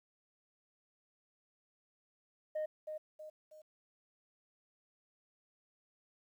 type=tone with echo; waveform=sine; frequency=617 Hz; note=D#5; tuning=15 cents flat; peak=-32 dBFS; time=2.55-2.66 s; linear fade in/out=10 ms; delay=320 ms; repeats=3; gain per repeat=-7 dB; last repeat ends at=3.62 s; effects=tanh soft clip ceiling -33 dBFS + 12-bit